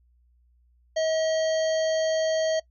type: harmonic tone with a mistuned harmonic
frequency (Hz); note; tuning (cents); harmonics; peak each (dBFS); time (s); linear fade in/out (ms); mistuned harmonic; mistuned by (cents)
638; D#5; +43; 1 / 3 / 5 / 7 / 9 / 10; -22 / -37 / -37 / -38 / -44 / -41; 0.96-2.6; 10; 10; +19
effects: noise-tail reverb RT60 0.1 s tail -21 dB re dry + added 60 Hz sine -59 dBFS peak until 2.7 s